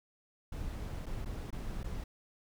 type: noise with dropouts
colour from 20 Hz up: brown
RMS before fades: -39 dBFS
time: 0.52-2.04 s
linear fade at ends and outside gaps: 5 ms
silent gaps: 1.059-1.064 / 1.248-1.257 / 1.506-1.526 / 1.833-1.842 s
effects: none